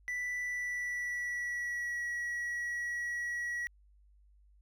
triangle tone with pitch glide, 1975.5 to 1922.6 Hz, B6 to B6, 0 to -47 cents, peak -32 dBFS, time 0.08-3.67 s, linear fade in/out 0 ms, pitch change -47 cents, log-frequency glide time 0.41-2.05 s, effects added 50 Hz sine -60 dBFS peak until 4.61 s

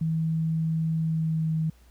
sine tone with pitch glide, 160.9 to 158.87 Hz, E3 to D#3, -42 to +36 cents, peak -23 dBFS, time 0.01-1.7 s, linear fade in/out 5 ms, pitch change -22 cents, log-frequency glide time 0.99-1.54 s, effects added 60 Hz sine -53 dBFS peak until 1.9 s + pink hiss -62 dBFS RMS until 1.9 s

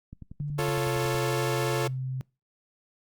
click train, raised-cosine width 5 ms, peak -29 dBFS, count 12, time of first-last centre 0.13-1.149 s, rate 10.8 Hz
sine tone with pitch glide, 146.1 to 130.16 Hz, D3 to C3, -9 to -9 cents, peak -29 dBFS, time 0.4-2.21 s, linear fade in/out 0 ms, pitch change -200 cents, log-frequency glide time 0.54-0.92 s
sawtooth chord, F augmented, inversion none, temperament equal, 349.2 / 440 / 554.4 Hz, F4 / A4 / C#5, 0 / 0 / 0 cents, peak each -27 / -26 / -29 dBFS, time 0.58-1.88 s, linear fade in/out 10 ms
effects noise-tail reverb RT60 0.3 s tail -26 dB re dry + Opus 48 kbps

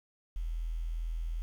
sine tone with quantisation, 41.2 Hz, E1, in tune, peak -32 dBFS, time 0.36-1.42 s, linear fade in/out 0 ms, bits 10, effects none

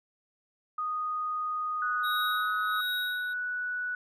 sine tone with pitch glide, 1240 to 1269 Hz, D#6 to D#6, -6 to +34 cents, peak -29 dBFS, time 0.78-2.81 s, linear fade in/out 5 ms, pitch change +40 cents, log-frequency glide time 2.1-2.53 s
sine tone, 1477 Hz, F#6, 3 cents flat, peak -30 dBFS, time 1.82-3.95 s, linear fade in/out 2 ms
square tone with tremolo, 3800 Hz, A#7, 33 cents sharp, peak -32 dBFS, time 2.03-3.34 s, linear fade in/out 20 ms, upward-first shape sine, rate 1.4 Hz, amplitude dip 80%
effects none

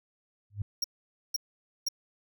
sine tone with exponential growth, 102 Hz, G#2, 31 cents flat, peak -25 dBFS, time 0.5-0.62 s, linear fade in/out 5 ms, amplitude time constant 24 ms
45% pulse tone bursts, 5588 Hz, F8, in tune, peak -27 dBFS, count 3, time 0.82-1.886 s, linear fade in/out 5 ms, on 22 ms, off 500 ms
effects none

